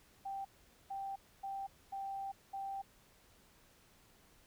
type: tone bursts at uneven times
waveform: sine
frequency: 784 Hz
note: G5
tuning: in tune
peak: -39 dBFS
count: 5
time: 0.25-0.45 / 0.9-1.16 / 1.43-1.67 / 1.92-2.32 / 2.53-2.82 s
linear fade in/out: 10 ms
effects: pink hiss -66 dBFS RMS until 4.46 s